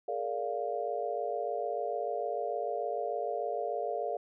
sine chord, Bb dominant seventh, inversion third, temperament just, 419.5 / 466.2 / 582.7 / 699.2 Hz, Ab4 / Bb4 / D5 / F5, +17 / 0 / -14 / +2 cents, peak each -38 / -37 / -37 / -35 dBFS, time 0.08-4.17 s, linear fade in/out 5 ms, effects none

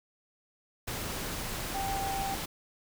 sine tone in noise, 783 Hz, G5, 2 cents flat, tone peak -32 dBFS, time 1.74-2.35 s, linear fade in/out 10 ms, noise pink, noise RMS -36 dBFS, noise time 0.87-2.46 s, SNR +1 dB, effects none

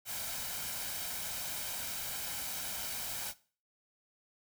white noise with comb filter, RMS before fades -39 dBFS, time 0.05-3.34 s, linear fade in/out 50 ms, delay 1.3 ms, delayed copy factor +0.5, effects noise-tail reverb RT60 0.4 s tail -18 dB re dry

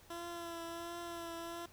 15% pulse tone with vibrato, 339 Hz, E4, 49 cents sharp, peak -36 dBFS, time 0.1-1.66 s, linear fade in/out 5 ms, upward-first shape triangle, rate 1.4 Hz, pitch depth 28 cents each way, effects added 89 Hz sine -65 dBFS peak until 1.72 s + pink hiss -62 dBFS RMS until 1.72 s

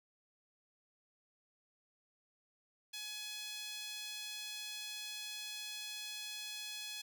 sawtooth tone with high-pass filter, 843 Hz, G#5, 26 cents sharp, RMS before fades -45 dBFS, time 2.93-7.02 s, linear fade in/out 10 ms, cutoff 3300 Hz, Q 1.8, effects none

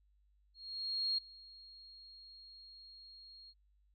sine tone with ADSR envelope, 4269 Hz, C8, 34 cents sharp, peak -31 dBFS, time 0.54-3.54 s, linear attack 640 ms, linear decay 7 ms, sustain -22 dB, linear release 49 ms, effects added 50 Hz sine -68 dBFS peak until 3.94 s

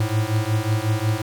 square beating tone pair, 105.9 / 111.4 Hz, G#2 / A2, +34 / +22 cents, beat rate 5.5 Hz, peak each -23 dBFS, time 0-1.22 s, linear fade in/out 5 ms, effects 9-bit

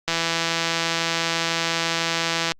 click train, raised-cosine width 0.2 ms, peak -5 dBFS, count 406, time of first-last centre 0.08-2.52 s, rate 166 Hz, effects Opus 48 kbps

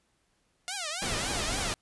5% pulse tone with vibrato, 698.5 Hz, F5, in tune, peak -21 dBFS, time 0.68-1.73 s, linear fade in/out 0 ms, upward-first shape triangle, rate 3.6 Hz, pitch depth 300 cents each way
pink noise, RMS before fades -33 dBFS, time 1.02-1.74 s, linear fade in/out 0 ms
effects pink hiss -72 dBFS RMS until 1.81 s + resampled to 24000 Hz

